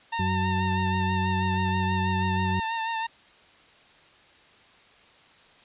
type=tone with vibrato; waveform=sawtooth; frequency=905 Hz; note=A5; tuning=48 cents sharp; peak=-23 dBFS; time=0.12-3.07 s; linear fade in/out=10 ms; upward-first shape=sine; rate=6.2 Hz; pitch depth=33 cents each way
type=harmonic tone; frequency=93.4 Hz; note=F#2; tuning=17 cents sharp; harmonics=1 / 2 / 4; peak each=-27 / -28 / -37 dBFS; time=0.19-2.6 s; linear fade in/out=5 ms
effects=white hiss -55 dBFS RMS until 5.64 s + resampled to 8000 Hz